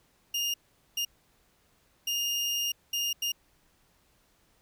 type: tone bursts at uneven times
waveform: 30% pulse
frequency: 2830 Hz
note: F7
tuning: 22 cents sharp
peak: -25 dBFS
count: 5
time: 0.34-0.54 / 0.97-1.05 / 2.07-2.72 / 2.93-3.13 / 3.22-3.32 s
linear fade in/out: 5 ms
effects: pink hiss -67 dBFS RMS until 4.61 s